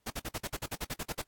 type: noise bursts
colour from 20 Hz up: pink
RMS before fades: -36 dBFS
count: 13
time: 0.06-1.221 s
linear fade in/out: 10 ms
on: 45 ms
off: 48 ms
effects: pink hiss -75 dBFS RMS until 1.27 s + AAC 64 kbps